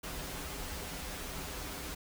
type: noise with comb filter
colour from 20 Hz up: pink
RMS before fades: -41 dBFS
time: 0.03-1.95 s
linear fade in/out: 10 ms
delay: 8.8 ms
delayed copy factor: -0.85
effects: none